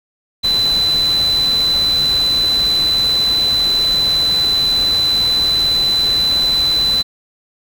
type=tone in noise; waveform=sine; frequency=4009 Hz; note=B7; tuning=25 cents sharp; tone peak=-12 dBFS; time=0.43-7.03 s; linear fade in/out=20 ms; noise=pink; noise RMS=-27 dBFS; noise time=0.43-7.03 s; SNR=+12 dB; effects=none

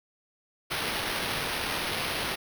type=noise with sample-and-hold; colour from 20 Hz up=white; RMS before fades=-31 dBFS; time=0.7-2.36 s; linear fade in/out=20 ms; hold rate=7350 Hz; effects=none

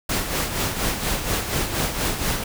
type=noise with tremolo; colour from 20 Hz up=pink; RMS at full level=-22 dBFS; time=0.09-2.44 s; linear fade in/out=5 ms; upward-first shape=sine; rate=4.2 Hz; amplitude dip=55%; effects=none

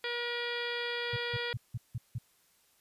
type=harmonic tone; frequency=478.4 Hz; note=A#4; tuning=45 cents sharp; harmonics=1 / 2 / 3 / 4 / 5 / 6 / 7 / 8 / 9 / 10; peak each=-38 / -45 / -41 / -39 / -42 / -49 / -40 / -50 / -50 / -48 dBFS; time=0.04-1.53 s; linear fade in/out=2 ms
type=tone bursts; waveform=sine; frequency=118.4 Hz; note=A#2; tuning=27 cents sharp; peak=-32 dBFS; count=6; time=1.13-2.184 s; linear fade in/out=5 ms; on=34 ms; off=170 ms
effects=white hiss -68 dBFS RMS until 2.8 s + resampled to 32000 Hz

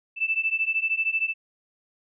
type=beating tone pair; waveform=sine; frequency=2637 / 2650 Hz; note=E7 / E7; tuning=0 / +9 cents; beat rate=13 Hz; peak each=-26 / -25 dBFS; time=0.16-1.34 s; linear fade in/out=50 ms; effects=none

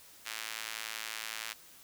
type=tone with high-pass filter; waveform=sawtooth; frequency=110.7 Hz; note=A2; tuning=11 cents sharp; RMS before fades=-41 dBFS; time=0.25-1.54 s; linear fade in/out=20 ms; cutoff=2000 Hz; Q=0.92; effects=white hiss -56 dBFS RMS until 1.83 s

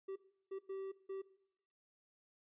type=tone bursts at uneven times; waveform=triangle; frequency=386.7 Hz; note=G4; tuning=24 cents flat; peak=-39 dBFS; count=4; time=0.08-0.16 / 0.51-0.59 / 0.69-0.92 / 1.09-1.22 s; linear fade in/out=10 ms; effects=noise-tail reverb RT60 0.8 s tail -18 dB re dry + resampled to 8000 Hz

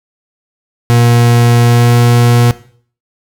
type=tone with pitch glide; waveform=40% pulse; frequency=119.1 to 119.93 Hz; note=A#2 to A#2; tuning=+38 to +50 cents; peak=-5 dBFS; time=0.9-2.51 s; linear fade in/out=0 ms; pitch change=+12 cents; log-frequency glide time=1.62-1.94 s; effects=noise-tail reverb RT60 0.5 s tail -17 dB re dry

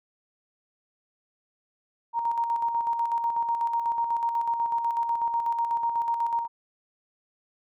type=tone with tremolo; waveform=sine; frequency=932.3 Hz; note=A#5; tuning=in tune; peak=-22 dBFS; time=2.13-6.48 s; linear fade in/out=50 ms; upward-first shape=square; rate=8.1 Hz; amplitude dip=45%; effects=none

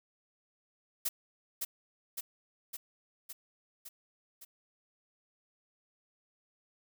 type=noise with echo; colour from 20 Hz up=blue; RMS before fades=-32 dBFS; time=1.05-1.09 s; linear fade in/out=10 ms; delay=560 ms; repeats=6; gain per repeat=-3 dB; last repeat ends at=4.45 s; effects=none

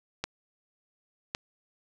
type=clicks; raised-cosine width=0.2 ms; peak=-13 dBFS; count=2; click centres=0.24 / 1.349 s; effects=none

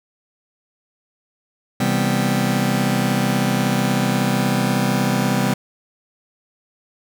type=chord; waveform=sawtooth; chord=C major seventh; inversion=none; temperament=just; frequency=130.81 / 163.52 / 196.22 / 245.3 Hz; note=C3 / E3 / G3 / B3; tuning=0 / -14 / +2 / -12 cents; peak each=-18 / -22 / -16 / -18 dBFS; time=1.8-5.54 s; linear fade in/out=5 ms; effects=none

